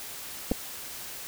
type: clicks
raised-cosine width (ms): 2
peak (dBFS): -13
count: 2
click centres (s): 0.514 / 0.518
effects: white hiss -40 dBFS RMS until 1.27 s